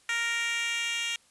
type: tone with high-pass filter sweep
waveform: 10% pulse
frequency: 466.2 Hz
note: A#4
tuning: in tune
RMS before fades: -30 dBFS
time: 0.09-1.16 s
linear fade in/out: 2 ms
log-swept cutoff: 1800 to 2800 Hz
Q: 2
effects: white hiss -62 dBFS RMS until 1.3 s + resampled to 24000 Hz